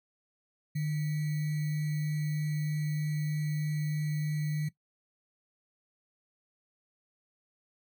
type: tone with sample-and-hold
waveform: sine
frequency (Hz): 151.6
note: D#3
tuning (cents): -45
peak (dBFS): -28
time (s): 0.75-4.69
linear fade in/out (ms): 10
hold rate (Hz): 2100
effects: noise-tail reverb RT60 0.1 s tail -18 dB re dry